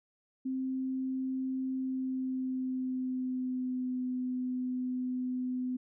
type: tone with pitch glide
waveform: sine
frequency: 261.6 to 252.8 Hz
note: C4 to B3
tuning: 0 to +41 cents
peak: -31 dBFS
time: 0.45-5.77 s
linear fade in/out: 10 ms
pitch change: -59 cents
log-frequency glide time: 1.74-4.05 s
effects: none